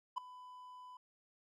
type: tone with ADSR envelope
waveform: triangle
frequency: 1000 Hz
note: B5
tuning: 21 cents sharp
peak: -30 dBFS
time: 0.16-0.97 s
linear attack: 19 ms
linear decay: 4 ms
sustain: -19 dB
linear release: 3 ms
effects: none